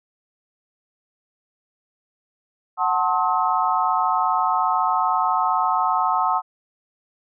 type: chord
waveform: sine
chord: F# diminished seventh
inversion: none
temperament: just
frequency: 740 / 888 / 1065.6 / 1278.7 Hz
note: F#5 / A5 / C6 / Eb6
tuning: 0 / +16 / +31 / +47 cents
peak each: -23 dBFS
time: 2.77-6.42 s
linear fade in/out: 50 ms
effects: none